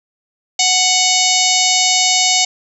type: harmonic tone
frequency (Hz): 740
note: F#5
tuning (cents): 0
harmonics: 1 / 3 / 4 / 5 / 6 / 7 / 8 / 9 / 10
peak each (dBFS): -20 / -20 / -20 / -20 / -20 / -20 / -20 / -20 / -20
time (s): 0.59-2.45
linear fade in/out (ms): 5
effects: none